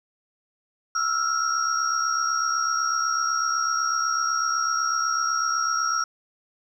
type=tone cluster; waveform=sine; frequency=1323 / 1391 / 5610 Hz; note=E6 / F6 / F8; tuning=+6 / -7 / +7 cents; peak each=-24 / -27 / -28 dBFS; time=0.95-6.04 s; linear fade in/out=5 ms; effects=9-bit